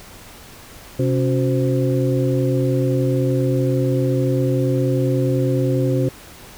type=tone cluster; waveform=sine; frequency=130 / 276.9 / 367.1 / 519 Hz; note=C3 / C#4 / F#4 / C5; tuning=-11 / -2 / -14 / -14 cents; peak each=-18 / -22 / -23 / -24 dBFS; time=0.99-6.09 s; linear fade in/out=5 ms; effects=pink hiss -41 dBFS RMS until 6.57 s